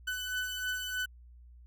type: beating tone pair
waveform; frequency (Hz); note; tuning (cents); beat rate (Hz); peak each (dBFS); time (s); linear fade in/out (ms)
30% pulse; 1500 / 1503.2; F#6 / F#6; +23 / +27; 3.2; -32 / -36; 0.07-1.06; 10
effects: added 60 Hz sine -51 dBFS peak until 1.66 s